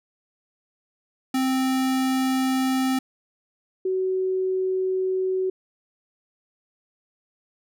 square / sine tone pair in turn, 261.6 / 375.2 Hz, C4 / F#4, 0 / +24 cents, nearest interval tritone, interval 624 cents, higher second, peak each -21 dBFS, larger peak neither, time 1.34-2.99 / 3.85-5.5 s, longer neither, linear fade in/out 5 ms, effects none

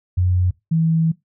sine tone pair in turn, 90.6 / 162.55 Hz, F#2 / E3, -36 / -24 cents, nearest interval minor seventh, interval 1012 cents, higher second, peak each -14 dBFS, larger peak neither, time 0.17-0.51 / 0.71-1.12 s, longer second, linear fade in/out 10 ms, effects noise-tail reverb RT60 0.2 s tail -21 dB re dry

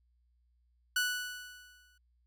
sawtooth tone with exponential decay, 1480 Hz, F#6, in tune, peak -23 dBFS, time 0.96-1.98 s, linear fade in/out 5 ms, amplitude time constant 220 ms, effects added 60 Hz sine -68 dBFS peak until 2.26 s

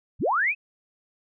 sine linear sweep, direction up, 31.31 to 2639 Hz, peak -20 dBFS, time 0.19-0.55 s, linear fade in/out 50 ms, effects none

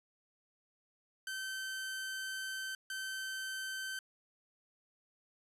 sawtooth tone bursts at uneven times, 1543 Hz, G6, 28 cents flat, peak -35 dBFS, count 2, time 1.27-2.75 / 2.9-3.99 s, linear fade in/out 2 ms, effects resampled to 32000 Hz

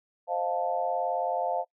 sine chord, F dominant seventh, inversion second, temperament equal with one note detuned, 523.3 / 622.3 / 701.3 / 880 Hz, C5 / Eb5 / F5 / A5, 0 / 0 / +7 / 0 cents, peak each -33 / -34 / -29 / -33 dBFS, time 0.27-1.65 s, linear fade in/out 50 ms, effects noise-tail reverb RT60 0.1 s tail -22 dB re dry

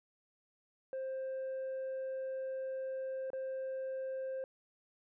sine tone with dropouts, 527 Hz, C5, 12 cents sharp, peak -34 dBFS, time 0.93-4.44 s, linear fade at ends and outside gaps 1 ms, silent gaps 3.303-3.332 s, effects tanh soft clip ceiling -36 dBFS

